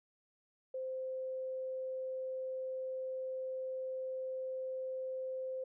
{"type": "tone", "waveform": "sine", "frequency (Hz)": 520, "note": "C5", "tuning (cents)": -11, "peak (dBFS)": -37, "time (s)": [0.74, 5.64], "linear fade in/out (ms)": 5, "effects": []}